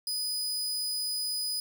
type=tone; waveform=sawtooth; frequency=4978 Hz; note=D#8; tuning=in tune; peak=-27 dBFS; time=0.07-1.6 s; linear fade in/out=2 ms; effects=none